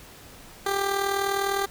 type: tone with amplitude modulation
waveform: 15% pulse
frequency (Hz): 395.6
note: G4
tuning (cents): +16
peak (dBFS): -15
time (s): 0.66-1.66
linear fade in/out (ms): 5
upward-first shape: sine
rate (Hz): 39.9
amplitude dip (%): 55
effects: pink hiss -47 dBFS RMS until 1.7 s